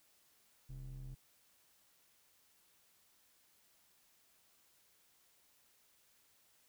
triangle ring-modulated tone, 82.41 Hz, E2, in tune, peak -40 dBFS, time 0.69-1.15 s, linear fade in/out 10 ms, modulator 47.3 Hz, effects white hiss -71 dBFS RMS until 6.68 s

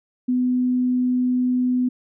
sine tone, 250.6 Hz, B3, 25 cents sharp, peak -17 dBFS, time 0.28-1.89 s, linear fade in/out 10 ms, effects none

